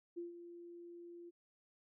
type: tone with ADSR envelope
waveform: sine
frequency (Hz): 345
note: F4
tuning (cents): -21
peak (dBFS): -40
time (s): 0.16-1.31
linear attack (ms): 20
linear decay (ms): 140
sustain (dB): -10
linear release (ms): 24
effects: none